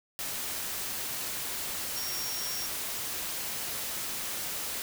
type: tone in noise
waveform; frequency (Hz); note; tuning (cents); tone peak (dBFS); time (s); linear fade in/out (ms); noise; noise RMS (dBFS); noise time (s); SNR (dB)
sine; 5580; F8; -2; -36; 1.96-2.66; 0; white; -35; 0.19-4.82; -4
effects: none